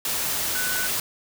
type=tone in noise; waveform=sine; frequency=1494 Hz; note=F#6; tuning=16 cents sharp; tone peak=-28 dBFS; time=0.55-0.87 s; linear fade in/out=2 ms; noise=white; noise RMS=-26 dBFS; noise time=0.05-1 s; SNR=-5 dB; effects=none